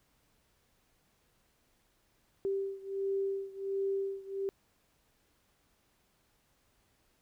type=beating tone pair; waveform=sine; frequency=390.9 / 392.3 Hz; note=G4 / G4; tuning=-5 / +1 cents; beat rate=1.4 Hz; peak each=-34 / -36 dBFS; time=2.45-4.49 s; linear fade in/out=0 ms; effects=pink hiss -72 dBFS RMS until 7.21 s